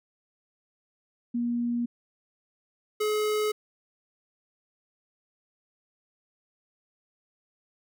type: tone pair in turn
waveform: sine / square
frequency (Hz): 238.5 / 425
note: A#3 / G#4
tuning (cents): +40 / +40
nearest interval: minor seventh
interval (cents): 1000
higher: second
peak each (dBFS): -25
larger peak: neither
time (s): 1.34-1.86 / 3-3.52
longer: neither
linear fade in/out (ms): 10
effects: none